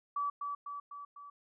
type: tone with echo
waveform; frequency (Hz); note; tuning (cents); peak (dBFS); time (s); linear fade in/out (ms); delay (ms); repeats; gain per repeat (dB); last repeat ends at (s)
sine; 1149; D6; -38; -31; 0.16-0.3; 5; 250; 4; -4; 1.3
effects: none